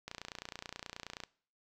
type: click train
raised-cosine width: 0.2 ms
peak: -24 dBFS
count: 35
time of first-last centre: 0.08-1.236 s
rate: 29.4 Hz
effects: noise-tail reverb RT60 0.5 s tail -22 dB re dry